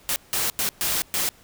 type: noise bursts at uneven times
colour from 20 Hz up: white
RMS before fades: -24 dBFS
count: 5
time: 0.09-0.16 / 0.33-0.5 / 0.59-0.69 / 0.81-1.02 / 1.14-1.29 s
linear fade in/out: 0 ms
effects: pink hiss -53 dBFS RMS until 1.43 s